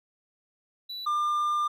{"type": "tone pair in turn", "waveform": "triangle", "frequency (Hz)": [3951, 1198.6], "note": ["B7", "D6"], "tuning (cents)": [0, 35], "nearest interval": "octave + major sixth", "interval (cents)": 2065, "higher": "first", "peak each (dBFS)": [-33, -22], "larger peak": "second", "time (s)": [[0.89, 1.06], [1.06, 1.68]], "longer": "second", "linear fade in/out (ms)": 10, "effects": []}